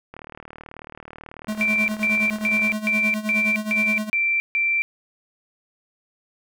click train, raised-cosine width 0.5 ms, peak -23 dBFS, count 100, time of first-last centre 0.14-2.725 s, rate 38.3 Hz
square tone with tremolo, 214 Hz, A3, 48 cents flat, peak -23 dBFS, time 1.48-4.1 s, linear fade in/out 5 ms, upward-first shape sine, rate 9.6 Hz, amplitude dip 75%
sine tone bursts, 2349 Hz, D7, in tune, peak -18 dBFS, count 8, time 1.61-4.82 s, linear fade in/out 0 ms, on 270 ms, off 150 ms
effects none

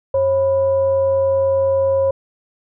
sine tone with frequency modulation, 541 Hz, C#5, 42 cents flat, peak -13 dBFS, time 0.14-2.11 s, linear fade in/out 5 ms, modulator 448 Hz, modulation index 0.32, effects none

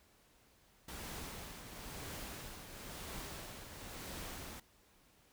pink noise with tremolo, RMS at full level -45 dBFS, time 0.88-4.6 s, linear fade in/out 5 ms, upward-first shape triangle, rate 0.98 Hz, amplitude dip 55%, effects pink hiss -68 dBFS RMS until 5.32 s

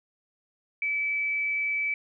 sine tone with frequency modulation, 2302 Hz, D7, 35 cents flat, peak -25 dBFS, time 0.82-1.94 s, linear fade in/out 2 ms, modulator 113 Hz, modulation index 0.22, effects none

